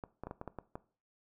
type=clicks; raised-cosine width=1 ms; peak=-27 dBFS; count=8; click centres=0.038 / 0.236 / 0.27 / 0.311 / 0.414 / 0.477 / 0.587 / 0.755 s; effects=noise-tail reverb RT60 0.4 s tail -18 dB re dry